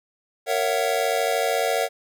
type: chord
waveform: square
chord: F# dominant seventh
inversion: first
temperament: just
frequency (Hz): 462.5 / 555 / 666 / 740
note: A#4 / C#5 / E5 / F#5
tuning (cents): -14 / +2 / +18 / 0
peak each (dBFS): -27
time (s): 0.46-1.89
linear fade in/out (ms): 50
effects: none